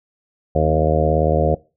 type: harmonic tone with a mistuned harmonic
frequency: 77.78 Hz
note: D#2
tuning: in tune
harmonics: 1 / 2 / 3 / 4 / 5 / 6 / 7 / 8 / 9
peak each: -20 / -21 / -28 / -28 / -25 / -22 / -19 / -25 / -23 dBFS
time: 0.55-1.55 s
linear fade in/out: 5 ms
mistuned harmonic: 3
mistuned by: +20 cents
effects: noise-tail reverb RT60 0.3 s tail -22 dB re dry